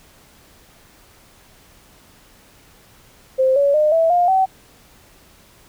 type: tone with pitch steps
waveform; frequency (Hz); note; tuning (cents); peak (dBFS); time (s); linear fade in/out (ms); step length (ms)
sine; 523.3 / 564.1 / 608.1 / 655.5 / 706.6 / 761.7; C5 / C#5 / D#5 / E5 / F5 / G5; 0 / +30 / -40 / -10 / +20 / -50; -12; 3.38-4.46; 20; 180
effects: pink hiss -50 dBFS RMS until 5.68 s